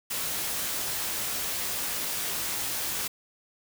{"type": "noise with comb filter", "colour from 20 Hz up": "white", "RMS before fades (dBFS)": -31, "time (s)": [0.1, 3.08], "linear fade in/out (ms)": 10, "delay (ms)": 18, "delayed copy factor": 0.5, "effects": []}